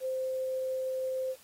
sine tone with quantisation, 520 Hz, C5, 11 cents flat, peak -30 dBFS, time 0-1.36 s, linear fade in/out 50 ms, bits 9, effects white hiss -58 dBFS RMS until 1.43 s + AAC 48 kbps

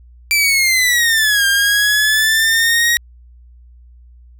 sawtooth linear two-way sweep, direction down then up, 2349 to 1595 to 1897 Hz, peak -8 dBFS, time 0.31-2.97 s, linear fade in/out 0 ms, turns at 1.46 s, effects added 60 Hz sine -40 dBFS peak until 4.39 s

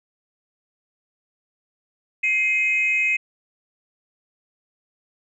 sine tone pair together, 2109 / 2527 Hz, C7 / D#7, +13 / +26 cents, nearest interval minor third, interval 313 cents, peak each -22 / -18 dBFS, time 2.23-3.17 s, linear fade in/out 10 ms, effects tanh soft clip ceiling -12 dBFS

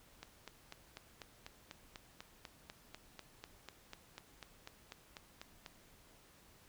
click train, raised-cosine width 0.2 ms, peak -30 dBFS, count 23, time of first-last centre 0.23-5.662 s, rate 4.05 Hz, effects pink hiss -64 dBFS RMS until 6.68 s

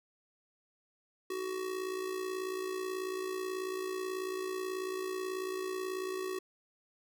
square tone with amplitude modulation, 374.8 Hz, F#4, 22 cents sharp, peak -33 dBFS, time 1.3-6.39 s, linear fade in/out 5 ms, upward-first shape sine, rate 58.3 Hz, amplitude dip 60%, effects none

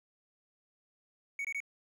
triangle tone bursts, 2234 Hz, C#7, 13 cents sharp, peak -32 dBFS, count 3, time 1.39-1.603 s, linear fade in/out 2 ms, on 57 ms, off 21 ms, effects none

